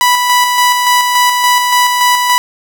sawtooth tone with tremolo, 986 Hz, B5, 3 cents flat, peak -3 dBFS, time 0.01-2.38 s, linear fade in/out 0 ms, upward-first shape square, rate 3.5 Hz, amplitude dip 35%, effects none

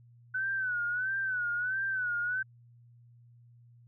sine tone with vibrato, 1498 Hz, F#6, 21 cents sharp, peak -29 dBFS, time 0.34-2.43 s, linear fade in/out 10 ms, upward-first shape sine, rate 1.5 Hz, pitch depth 94 cents each way, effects added 119 Hz sine -55 dBFS peak until 3.87 s

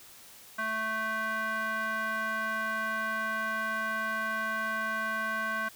square tone with band-pass filter, 220 Hz, A3, in tune, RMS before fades -32 dBFS, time 0.58-5.69 s, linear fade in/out 10 ms, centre 1400 Hz, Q 5.4, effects white hiss -52 dBFS RMS until 5.75 s

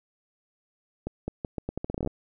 accelerating click train, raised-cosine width 2 ms, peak -17 dBFS, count 15, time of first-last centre 1.07-2.074 s, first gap 210 ms, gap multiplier 0.8, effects none

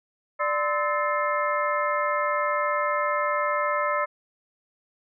sine tone cluster, 590 / 1033 / 1298 / 1760 / 2117 Hz, D5 / C6 / E6 / A6 / C7, +8 / -22 / -27 / 0 / +20 cents, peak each -27 / -28 / -27 / -32 / -33 dBFS, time 0.39-4.06 s, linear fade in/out 20 ms, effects none

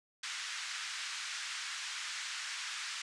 pink band-pass noise, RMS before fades -41 dBFS, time 0.23-3.02 s, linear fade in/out 5 ms, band 1400 to 7400 Hz, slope 24 dB/octave, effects resampled to 24000 Hz

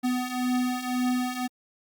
square beating tone pair, 249.1 / 251 Hz, B3 / B3, +15 / +28 cents, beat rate 1.9 Hz, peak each -31 / -27 dBFS, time 0.03-1.48 s, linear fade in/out 20 ms, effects Opus 48 kbps

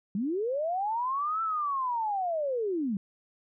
sine linear two-way sweep, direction up then down, 183.5 to 1341 to 183.5 Hz, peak -27 dBFS, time 0.15-2.97 s, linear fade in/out 2 ms, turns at 1.42 s, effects none

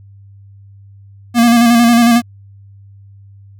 square tone with vibrato, 235.4 Hz, A#3, 17 cents sharp, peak -7 dBFS, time 1.34-2.22 s, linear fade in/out 50 ms, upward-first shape square, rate 11 Hz, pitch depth 30 cents each way, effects added 99 Hz sine -37 dBFS peak until 3.59 s

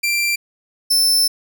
sawtooth tone pair in turn, 2360 / 5298 Hz, D7 / E8, +8 / +8 cents, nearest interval octave + major second, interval 1400 cents, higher second, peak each -13 / -10 dBFS, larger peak second, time 0.03-0.36 / 0.9-1.28 s, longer second, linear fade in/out 10 ms, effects none

